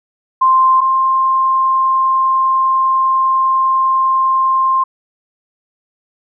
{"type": "tone pair in turn", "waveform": "sine", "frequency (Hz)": [1046.5, 1055], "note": ["C6", "C6"], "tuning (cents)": [0, 14], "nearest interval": "unison", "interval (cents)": 14, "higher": "second", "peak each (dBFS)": [-7, -10], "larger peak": "first", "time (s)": [[0.41, 0.81], [0.81, 4.84]], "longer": "second", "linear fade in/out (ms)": 10, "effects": []}